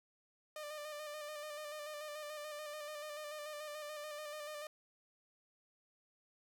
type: tone with vibrato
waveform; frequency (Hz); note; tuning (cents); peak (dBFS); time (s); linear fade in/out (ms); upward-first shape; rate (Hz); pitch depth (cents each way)
sawtooth; 600; D5; +37; -40; 0.56-4.67; 2; square; 6.9; 30
effects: none